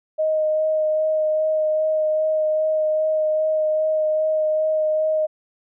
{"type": "tone with vibrato", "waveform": "sine", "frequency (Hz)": 622.3, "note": "D#5", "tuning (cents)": 0, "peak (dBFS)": -17, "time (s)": [0.18, 5.27], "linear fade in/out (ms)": 20, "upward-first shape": "sine", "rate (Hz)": 2.5, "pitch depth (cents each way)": 12, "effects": []}